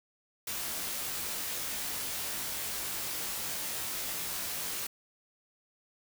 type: noise with comb filter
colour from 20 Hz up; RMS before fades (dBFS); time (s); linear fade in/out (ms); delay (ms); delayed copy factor
white; -36; 0.47-4.87; 5; 20; -0.75
effects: none